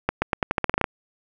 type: accelerating click train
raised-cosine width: 0.5 ms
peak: -5 dBFS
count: 12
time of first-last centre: 0.09-0.842 s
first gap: 130 ms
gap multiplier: 0.86
effects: none